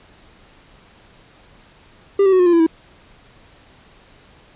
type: tone with pitch steps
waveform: triangle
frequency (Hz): 396.9 / 383.8 / 371.2 / 358.9 / 347.1 / 335.7 / 324.6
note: G4 / G4 / F#4 / F4 / F4 / E4 / E4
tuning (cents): +22 / -37 / +6 / +47 / -11 / +32 / -27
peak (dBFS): -8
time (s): 2.19-2.666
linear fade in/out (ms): 5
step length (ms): 68
effects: pink hiss -49 dBFS RMS until 4.55 s + resampled to 8000 Hz